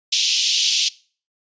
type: band-pass noise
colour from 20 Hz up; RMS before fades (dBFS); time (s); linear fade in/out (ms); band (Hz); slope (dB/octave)
pink; -19; 0.12-0.89; 10; 2800 to 6400; 48
effects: noise-tail reverb RT60 0.4 s tail -21 dB re dry + resampled to 16000 Hz